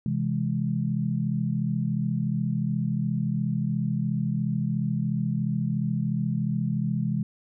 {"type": "chord", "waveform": "sine", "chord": "C augmented", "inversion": "none", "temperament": "equal", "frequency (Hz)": [130.81, 164.81, 207.7], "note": ["C3", "E3", "G#3"], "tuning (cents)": [0, 0, 0], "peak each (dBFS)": -28, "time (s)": [0.06, 7.23], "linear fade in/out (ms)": 2, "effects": []}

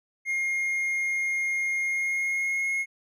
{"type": "tone with pitch glide", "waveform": "triangle", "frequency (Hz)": [2134, 2160], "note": ["C7", "C#7"], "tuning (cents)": [34, -45], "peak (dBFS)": -23, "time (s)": [0.25, 2.86], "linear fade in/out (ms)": 50, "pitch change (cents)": 21, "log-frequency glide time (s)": [1.8, 2.68], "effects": []}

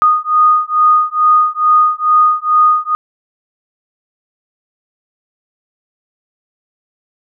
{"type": "beating tone pair", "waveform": "sine", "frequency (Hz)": [1234, 1236.3], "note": ["D#6", "D#6"], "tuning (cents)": [-15, -11], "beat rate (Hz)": 2.3, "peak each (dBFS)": -11, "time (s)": [0.02, 2.95], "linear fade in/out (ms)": 0, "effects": []}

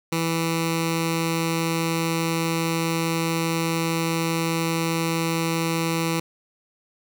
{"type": "tone with notch filter", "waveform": "10% pulse", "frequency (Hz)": 164.81, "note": "E3", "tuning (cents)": 0, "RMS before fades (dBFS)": -24, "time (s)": [0.12, 6.2], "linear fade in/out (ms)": 5, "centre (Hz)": 680, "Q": 1.3, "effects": []}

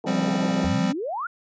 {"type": "band-pass noise", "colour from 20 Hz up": "white", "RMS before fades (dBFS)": -32, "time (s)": [0.04, 0.66], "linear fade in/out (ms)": 0, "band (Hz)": [120, 780], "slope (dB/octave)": 48}
{"type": "chord", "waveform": "square", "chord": "F suspended second", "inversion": "none", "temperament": "equal with one note detuned", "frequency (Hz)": [174.61, 197.48, 261.6], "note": ["F3", "G3", "C4"], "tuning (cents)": [0, 13, 0], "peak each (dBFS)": [-27, -26, -27], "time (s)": [0.06, 0.93], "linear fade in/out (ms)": 20}
{"type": "exponential sweep", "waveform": "sine", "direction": "up", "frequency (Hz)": [68.8, 1480], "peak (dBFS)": -26, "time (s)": [0.64, 1.27], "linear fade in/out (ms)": 5}
{"effects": ["resampled to 16000 Hz"]}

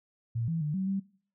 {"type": "tone with pitch steps", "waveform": "sine", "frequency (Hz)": [115.9, 164.5, 149.7, 190, 194.8], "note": ["A#2", "E3", "D3", "F#3", "G3"], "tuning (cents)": [-10, -3, 33, 46, -11], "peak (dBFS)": -28, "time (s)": [0.35, 1], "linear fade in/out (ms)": 10, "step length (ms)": 130, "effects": ["noise-tail reverb RT60 0.5 s tail -21 dB re dry"]}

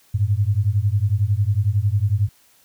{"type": "beating tone pair", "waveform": "sine", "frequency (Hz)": [97, 108], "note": ["G2", "A2"], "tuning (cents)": [-18, -32], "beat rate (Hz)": 11, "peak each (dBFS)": [-19, -19], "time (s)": [0.14, 2.29], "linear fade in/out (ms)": 10, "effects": ["white hiss -56 dBFS RMS until 2.64 s"]}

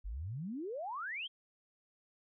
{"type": "exponential sweep", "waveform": "sine", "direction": "up", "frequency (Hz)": [43.36, 3322], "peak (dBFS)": -38, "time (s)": [0.04, 1.28], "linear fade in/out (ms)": 20, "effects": []}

